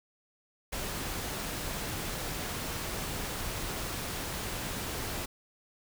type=noise; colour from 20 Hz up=pink; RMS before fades=-36 dBFS; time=0.72-5.26 s; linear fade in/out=10 ms; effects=none